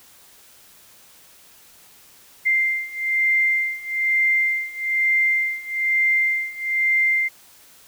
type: beating tone pair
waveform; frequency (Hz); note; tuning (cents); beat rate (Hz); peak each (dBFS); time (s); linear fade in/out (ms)
sine; 2093 / 2094.1; C7 / C7; 0 / +1; 1.1; -22 / -20; 2.45-7.29; 20
effects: white hiss -50 dBFS RMS until 7.87 s